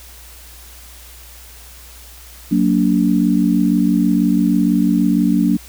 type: chord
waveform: sine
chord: Gb augmented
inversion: none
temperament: just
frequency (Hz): 185 / 231.2 / 289.1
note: Gb3 / Bb3 / D4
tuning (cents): 0 / -14 / -27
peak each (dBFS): -16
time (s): 2.51-5.57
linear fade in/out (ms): 10
effects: added 60 Hz sine -40 dBFS peak until 5.68 s + white hiss -41 dBFS RMS until 5.68 s